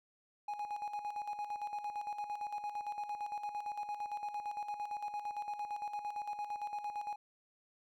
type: tone with tremolo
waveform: triangle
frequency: 830 Hz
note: G#5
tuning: 1 cent flat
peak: -34 dBFS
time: 0.48-7.16 s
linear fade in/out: 5 ms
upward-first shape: square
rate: 8.8 Hz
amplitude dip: 60%
effects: none